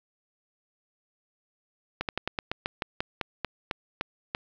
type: slowing click train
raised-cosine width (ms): 0.3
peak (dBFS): -12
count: 14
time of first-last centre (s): 2.01-4.349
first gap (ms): 78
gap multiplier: 1.13
effects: low-pass 5000 Hz 12 dB/octave + 8-bit